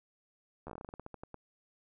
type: slowing click train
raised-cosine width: 1 ms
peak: -30 dBFS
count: 16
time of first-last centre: 0.67-1.343 s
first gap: 12 ms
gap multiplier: 1.17
effects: none